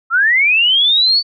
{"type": "linear sweep", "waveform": "sine", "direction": "up", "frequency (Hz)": [1299, 4546], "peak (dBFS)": -9, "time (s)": [0.1, 1.23], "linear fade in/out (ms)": 50, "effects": []}